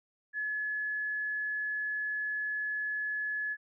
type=tone; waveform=sine; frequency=1706 Hz; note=G#6; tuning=46 cents sharp; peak=-31 dBFS; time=0.33-3.57 s; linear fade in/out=50 ms; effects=none